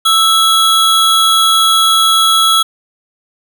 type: tone pair together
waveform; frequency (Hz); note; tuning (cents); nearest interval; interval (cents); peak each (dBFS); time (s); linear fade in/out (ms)
square; 1318.5 / 3339; E6 / G#7; 0 / +9; octave + major third; 1609; -11; 0.05-2.63; 10
effects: none